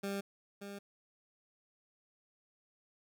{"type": "tone pair in turn", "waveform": "20% pulse", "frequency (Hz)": [198.5, 200.5], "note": ["G3", "G3"], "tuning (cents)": [22, 39], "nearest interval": "unison", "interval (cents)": 17, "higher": "second", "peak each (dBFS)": [-31, -39], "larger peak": "first", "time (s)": [[0.03, 0.21], [0.61, 0.79]], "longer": "neither", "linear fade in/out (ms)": 10, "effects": []}